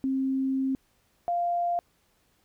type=tone pair in turn; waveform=sine; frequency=266.2 / 696 Hz; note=C4 / F5; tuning=+30 / -6 cents; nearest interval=octave + perfect fourth; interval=1664 cents; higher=second; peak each=-24 dBFS; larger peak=neither; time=0.04-0.75 / 1.28-1.79 s; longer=first; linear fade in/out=0 ms; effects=pink hiss -68 dBFS RMS until 2.44 s